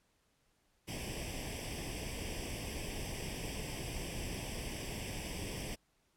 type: noise with comb filter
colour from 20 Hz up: pink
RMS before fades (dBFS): -41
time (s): 0.87-5.76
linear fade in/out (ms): 20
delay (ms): 0.37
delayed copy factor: +0.85
effects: pink hiss -75 dBFS RMS until 6.16 s + low-pass 12000 Hz 12 dB/octave